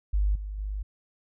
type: tone with level steps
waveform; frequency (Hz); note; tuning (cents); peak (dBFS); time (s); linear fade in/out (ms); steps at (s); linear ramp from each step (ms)
sine; 50.5; G#1; -48; -21 / -32 / -29; 0.13-0.83; 10; 0.35 / 0.58; 5
effects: none